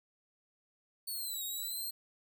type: linear two-way sweep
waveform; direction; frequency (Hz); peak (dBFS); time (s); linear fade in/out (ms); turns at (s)
5% pulse; down then up; 4482 to 3753 to 4228; -30; 1.07-1.91; 10; 1.44
effects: none